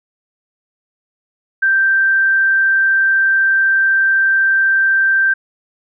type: tone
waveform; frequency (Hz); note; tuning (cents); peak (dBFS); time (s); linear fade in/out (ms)
sine; 1568; G6; 0; -10; 1.62-5.34; 10
effects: none